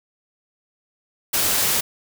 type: noise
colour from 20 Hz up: white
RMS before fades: -20 dBFS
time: 1.33-1.81 s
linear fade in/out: 10 ms
effects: none